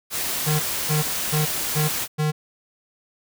white noise, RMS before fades -26 dBFS, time 0.1-2.08 s, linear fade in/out 50 ms
square tone bursts, 152.6 Hz, D#3, 33 cents flat, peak -20 dBFS, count 5, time 0.46-2.32 s, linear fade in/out 20 ms, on 140 ms, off 290 ms
effects none

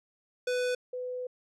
square / sine tone pair in turn, 497.3 / 500.8 Hz, B4 / B4, +12 / +24 cents, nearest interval unison, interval 12 cents, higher second, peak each -28 / -33 dBFS, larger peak first, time 0.47-0.75 / 0.93-1.27 s, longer second, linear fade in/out 5 ms, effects low-pass 8000 Hz 12 dB/octave

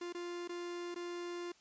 45% pulse tone with dropouts, 349.2 Hz, F4, in tune, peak -40 dBFS, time 0.01-1.52 s, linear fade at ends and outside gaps 5 ms, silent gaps 0.126-0.147 / 0.477-0.492 / 0.945-0.959 s, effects white hiss -66 dBFS RMS until 1.6 s + resampled to 16000 Hz

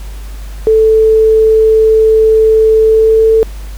sine tone with pitch glide, 440 to 444.6 Hz, A4 to A4, 0 to +18 cents, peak -4 dBFS, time 0.67-3.43 s, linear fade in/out 0 ms, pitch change +18 cents, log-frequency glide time 2.8-3.32 s, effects added 50 Hz sine -22 dBFS peak until 3.77 s + pink hiss -37 dBFS RMS until 3.77 s

